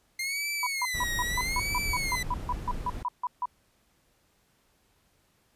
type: tone with vibrato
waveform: sawtooth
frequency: 2093 Hz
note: C7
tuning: in tune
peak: -26 dBFS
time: 0.19-2.23 s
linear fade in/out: 5 ms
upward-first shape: sine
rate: 0.78 Hz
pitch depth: 180 cents each way
type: tone bursts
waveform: sine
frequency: 987.8 Hz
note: B5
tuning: in tune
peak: -26 dBFS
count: 16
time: 0.63-3.456 s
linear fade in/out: 2 ms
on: 36 ms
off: 150 ms
type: noise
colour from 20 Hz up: brown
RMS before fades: -35 dBFS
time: 0.94-3.03 s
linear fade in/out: 5 ms
effects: pink hiss -68 dBFS RMS until 5.55 s + resampled to 32000 Hz

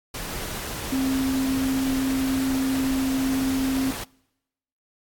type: tone in noise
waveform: sine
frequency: 265.2 Hz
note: C4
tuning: 23 cents sharp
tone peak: -21 dBFS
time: 0.92-3.91 s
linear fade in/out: 5 ms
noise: pink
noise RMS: -32 dBFS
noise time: 0.14-4.04 s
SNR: +8 dB
effects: noise-tail reverb RT60 0.9 s tail -25 dB re dry + AAC 64 kbps

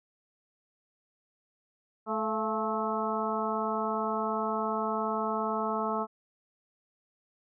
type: harmonic tone with a mistuned harmonic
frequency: 217.3 Hz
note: A3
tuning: 21 cents flat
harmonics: 1 / 2 / 3 / 4 / 5 / 6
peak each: -35 / -35 / -35 / -35 / -35 / -35 dBFS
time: 2.06-6.07 s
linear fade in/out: 50 ms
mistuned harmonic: 3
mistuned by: +54 cents
effects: none

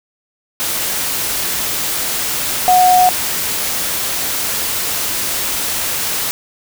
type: tone in noise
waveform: sine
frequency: 731 Hz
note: F#5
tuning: 21 cents flat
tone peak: -7 dBFS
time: 2.68-3.09 s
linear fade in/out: 0 ms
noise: white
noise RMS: -19 dBFS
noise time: 0.6-6.31 s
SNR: +9 dB
effects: none

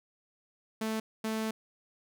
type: tone bursts at uneven times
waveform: sawtooth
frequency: 220 Hz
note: A3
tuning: in tune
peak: -27 dBFS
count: 2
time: 0.81-1 / 1.24-1.51 s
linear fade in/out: 5 ms
effects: none

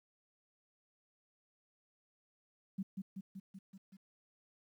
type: tone with echo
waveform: sine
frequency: 192.4 Hz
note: G3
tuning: 32 cents flat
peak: -35 dBFS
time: 2.78-2.83 s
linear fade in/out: 10 ms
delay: 190 ms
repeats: 6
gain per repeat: -3 dB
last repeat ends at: 3.97 s
effects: 12-bit

